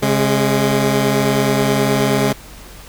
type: tone pair together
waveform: 15% pulse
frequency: 135.33 / 207.7 Hz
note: C#3 / G#3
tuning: -41 / 0 cents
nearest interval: perfect fifth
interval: 741 cents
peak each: -10 dBFS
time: 0.02-2.33 s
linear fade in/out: 10 ms
effects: added 47 Hz sine -39 dBFS peak until 2.88 s + pink hiss -39 dBFS RMS until 2.88 s